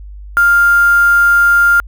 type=tone with quantisation; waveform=sine; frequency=1400 Hz; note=F6; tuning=4 cents sharp; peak=-6 dBFS; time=0.37-1.8 s; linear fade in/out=0 ms; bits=4; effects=added 50 Hz sine -28 dBFS peak until 1.87 s